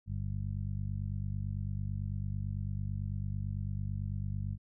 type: harmonic tone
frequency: 49 Hz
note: G1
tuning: in tune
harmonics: 1 / 2 / 3 / 4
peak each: -40 / -35 / -41 / -44 dBFS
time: 0.06-4.58 s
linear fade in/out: 50 ms
effects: none